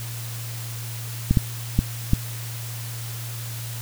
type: clicks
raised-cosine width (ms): 5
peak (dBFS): -4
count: 4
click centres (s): 1.31 / 1.372 / 1.79 / 2.134
effects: added 116 Hz sine -31 dBFS peak until 3.81 s + white hiss -37 dBFS RMS until 3.81 s